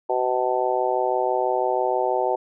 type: harmonic tone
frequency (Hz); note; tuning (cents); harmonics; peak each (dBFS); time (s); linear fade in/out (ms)
126.1; B2; +36; 3 / 4 / 5 / 6 / 7; -26 / -26 / -26 / -26 / -26; 0.09-2.36; 10
effects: none